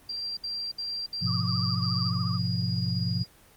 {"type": "tone bursts", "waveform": "sine", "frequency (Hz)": 4729, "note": "D8", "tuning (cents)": 11, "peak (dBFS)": -30, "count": 6, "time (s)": [0.09, 2.1], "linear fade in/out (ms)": 5, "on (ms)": 280, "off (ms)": 66}
{"type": "tone with tremolo", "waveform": "sine", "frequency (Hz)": 4856, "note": "D#8", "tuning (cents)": -43, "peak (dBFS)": -32, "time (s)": [1.2, 3.27], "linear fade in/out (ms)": 50, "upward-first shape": "triangle", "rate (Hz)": 16, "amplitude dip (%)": 40}
{"type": "chord", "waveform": "sine", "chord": "F diminished", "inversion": "first", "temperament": "just", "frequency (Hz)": [104.77, 125.72, 174.61], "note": ["Ab2", "Cb3", "F3"], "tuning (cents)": [16, 31, 0], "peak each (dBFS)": -30, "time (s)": [1.21, 3.24], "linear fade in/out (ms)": 20}
{"type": "tone with vibrato", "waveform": "sine", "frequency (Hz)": 1190, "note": "D6", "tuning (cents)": 22, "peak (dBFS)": -38, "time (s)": [1.26, 2.39], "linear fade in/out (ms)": 20, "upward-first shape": "triangle", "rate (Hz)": 14, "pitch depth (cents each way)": 130}
{"effects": ["pink hiss -56 dBFS RMS until 3.56 s", "Opus 24 kbps"]}